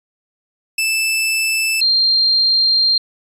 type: tone pair in turn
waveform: sawtooth / sine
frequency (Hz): 2637 / 4186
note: E7 / C8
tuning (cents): 0 / 0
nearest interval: minor sixth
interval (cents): 800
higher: second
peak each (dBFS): -12 / -11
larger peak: second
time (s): 0.78-1.81 / 1.81-2.98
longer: second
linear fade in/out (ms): 5
effects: resampled to 32000 Hz